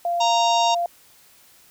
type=tone; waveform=sine; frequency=692 Hz; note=F5; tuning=16 cents flat; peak=-20 dBFS; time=0.05-0.86 s; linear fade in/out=2 ms
type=harmonic tone; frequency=930 Hz; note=A#5; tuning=4 cents flat; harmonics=1 / 3 / 4 / 5 / 6 / 7 / 8; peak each=-19 / -29 / -26 / -35 / -30 / -34 / -38 dBFS; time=0.2-0.75 s; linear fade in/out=10 ms
effects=white hiss -53 dBFS RMS until 1.7 s